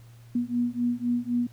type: beating tone pair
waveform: sine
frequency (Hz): 239.7 / 243.6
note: A#3 / B3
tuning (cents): +48 / -24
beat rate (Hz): 3.9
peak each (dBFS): -27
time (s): 0.35-1.47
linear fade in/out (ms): 5
effects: added 117 Hz sine -47 dBFS peak until 1.52 s + pink hiss -60 dBFS RMS until 1.52 s